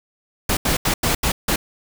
pink noise bursts at uneven times, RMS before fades -19 dBFS, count 6, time 0.49-0.57 / 0.65-0.77 / 0.85-0.94 / 1.03-1.15 / 1.23-1.32 / 1.48-1.56 s, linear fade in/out 5 ms, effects none

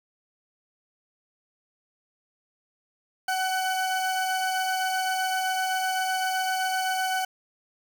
40% pulse tone pair together, 752 / 1496.2 Hz, F#5 / F#6, +28 / +19 cents, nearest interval octave, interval 1191 cents, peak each -25 / -30 dBFS, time 3.28-7.25 s, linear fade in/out 5 ms, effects 8-bit

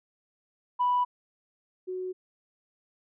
sine tone pair in turn, 986 / 369.3 Hz, B5 / F#4, -3 / -3 cents, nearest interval octave + perfect fourth, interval 1700 cents, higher first, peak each -21 / -31 dBFS, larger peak first, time 0.79-1.05 / 1.87-2.13 s, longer neither, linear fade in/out 20 ms, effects tanh soft clip ceiling -18 dBFS

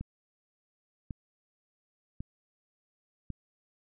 click train, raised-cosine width 5 ms, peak -25 dBFS, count 4, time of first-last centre 0.01-3.303 s, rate 0.911 Hz, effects none

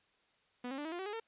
sawtooth tone with pitch steps, 246.9 / 269.2 / 293.6 / 320.2 / 349.2 / 380.8 / 415.2 / 452.8 Hz, B3 / C4 / D4 / D#4 / F4 / F#4 / G#4 / A4, 0 / +49 / 0 / +50 / 0 / +50 / 0 / +50 cents, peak -35 dBFS, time 0.64-1.2 s, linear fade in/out 5 ms, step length 70 ms, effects white hiss -72 dBFS RMS until 1.27 s + resampled to 8000 Hz

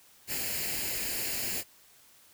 white noise with comb filter, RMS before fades -33 dBFS, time 0.27-1.64 s, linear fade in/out 50 ms, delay 0.42 ms, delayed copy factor +0.65, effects white hiss -59 dBFS RMS until 2.33 s

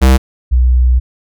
square / sine tone pair in turn, 65.41 / 62.13 Hz, C2 / B1, 0 / +11 cents, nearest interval minor second, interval 89 cents, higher first, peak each -5 / -6 dBFS, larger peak first, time 0.01-0.18 / 0.51-1 s, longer second, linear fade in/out 20 ms, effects none

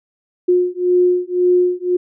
sine beating tone pair, 358.2 / 360.1 Hz, F4 / F#4, +44 / -47 cents, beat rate 1.9 Hz, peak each -15 dBFS, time 0.48-1.97 s, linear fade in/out 10 ms, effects none

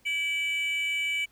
triangle tone pair together, 2303 / 2960 Hz, D7 / F#7, -34 / 0 cents, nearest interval major third, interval 434 cents, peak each -24 / -30 dBFS, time 0.05-1.26 s, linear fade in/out 20 ms, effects tanh soft clip ceiling -22 dBFS + pink hiss -64 dBFS RMS until 1.31 s

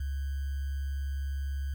sine tone with sample-and-hold, 69 Hz, C#2, 7 cents flat, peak -30 dBFS, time 0-1.74 s, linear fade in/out 5 ms, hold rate 1575 Hz, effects none

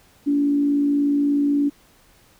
sine tone with frequency modulation, 286.4 Hz, D4, 43 cents flat, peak -16 dBFS, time 0.26-1.7 s, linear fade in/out 20 ms, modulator 56.6 Hz, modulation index 0.25, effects pink hiss -55 dBFS RMS until 2.39 s

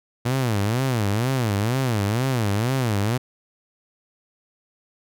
sawtooth tone with vibrato, 115.6 Hz, A#2, 14 cents flat, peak -16 dBFS, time 0.25-3.18 s, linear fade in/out 10 ms, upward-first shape sine, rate 2.1 Hz, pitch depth 260 cents each way, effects none

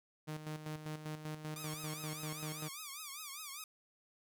sawtooth tone with tremolo, 154 Hz, D#3, 17 cents flat, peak -36 dBFS, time 0.27-2.69 s, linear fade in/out 20 ms, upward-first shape square, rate 5.1 Hz, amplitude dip 60%
5% pulse tone with vibrato, 1174 Hz, D6, 1 cent flat, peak -33 dBFS, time 1.56-3.64 s, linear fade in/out 2 ms, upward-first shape triangle, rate 5 Hz, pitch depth 170 cents each way
effects none

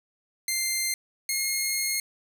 10% pulse tone pair in turn, 2093 / 2148 Hz, C7 / C7, 0 / +45 cents, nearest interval unison, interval 45 cents, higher second, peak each -16 dBFS, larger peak neither, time 0.48-0.94 / 1.29-2 s, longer second, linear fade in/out 2 ms, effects none

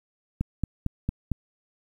click train, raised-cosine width 5 ms, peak -13 dBFS, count 5, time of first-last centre 0.41-1.317 s, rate 4.41 Hz, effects 9-bit

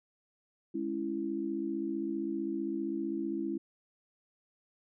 sine chord, C# minor, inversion second, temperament just, 207.9 / 277.2 / 332.6 Hz, G#3 / C#4 / E4, +2 / 0 / +16 cents, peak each -39 / -37 / -34 dBFS, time 0.74-3.58 s, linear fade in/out 10 ms, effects none

